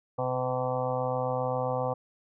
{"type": "harmonic tone", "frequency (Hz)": 127.5, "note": "C3", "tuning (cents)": -44, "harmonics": [1, 2, 4, 5, 6, 7, 8, 9], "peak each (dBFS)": [-34, -40, -30, -37, -34, -38, -40, -39], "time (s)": [0.18, 1.94], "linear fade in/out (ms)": 10, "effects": []}